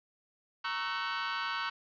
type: chord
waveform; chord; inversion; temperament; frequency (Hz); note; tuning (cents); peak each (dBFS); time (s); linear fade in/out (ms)
sawtooth; F# dominant seventh; first; equal with one note detuned; 932.3 / 1108.7 / 1318.5 / 1515.4; A#5 / C#6 / E6 / F#6; 0 / 0 / 0 / +41; -36 / -34 / -35 / -33; 0.64-1.7; 10
effects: resampled to 11025 Hz + 9-bit